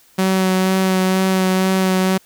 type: tone with vibrato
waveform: sawtooth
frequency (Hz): 188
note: F#3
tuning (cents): +28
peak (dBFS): -10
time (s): 0.18-2.18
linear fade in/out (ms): 10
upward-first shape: sine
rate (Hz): 2.1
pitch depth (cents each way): 14
effects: white hiss -52 dBFS RMS until 2.25 s